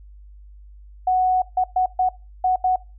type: tone bursts at uneven times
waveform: sine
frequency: 740 Hz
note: F#5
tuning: in tune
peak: -15 dBFS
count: 6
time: 1.07-1.42 / 1.57-1.64 / 1.76-1.86 / 1.99-2.09 / 2.44-2.56 / 2.64-2.76 s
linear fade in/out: 5 ms
effects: noise-tail reverb RT60 0.3 s tail -22 dB re dry + added 50 Hz sine -41 dBFS peak until 2.98 s